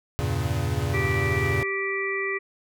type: chord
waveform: square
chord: E diminished seventh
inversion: none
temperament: equal with one note detuned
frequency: 82.84 / 98 / 116.54 / 138.59 Hz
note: E2 / G2 / Bb2 / Db3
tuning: +9 / 0 / 0 / 0 cents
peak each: -30 dBFS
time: 0.19-1.63 s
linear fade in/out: 0 ms
type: harmonic tone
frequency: 390.9 Hz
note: G4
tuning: 5 cents flat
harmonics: 1 / 3 / 5 / 6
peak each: -29 / -35 / -28 / -32 dBFS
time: 0.93-2.39 s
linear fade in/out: 20 ms
effects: none